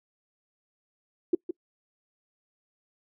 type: tone with echo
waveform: sine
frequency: 350 Hz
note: F4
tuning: 4 cents sharp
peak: -17 dBFS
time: 1.33-1.35 s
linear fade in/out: 5 ms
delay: 160 ms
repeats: 1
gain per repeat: -10 dB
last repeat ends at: 1.51 s
effects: noise-tail reverb RT60 0.1 s tail -25 dB re dry